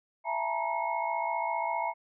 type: tone cluster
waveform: sine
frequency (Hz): 667 / 834 / 899 / 954 / 2175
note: E5 / G#5 / A5 / A#5 / C#7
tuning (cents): +20 / +7 / +37 / +40 / -33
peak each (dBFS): -35 / -38 / -34 / -32 / -39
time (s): 0.24-1.94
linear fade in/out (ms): 50
effects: none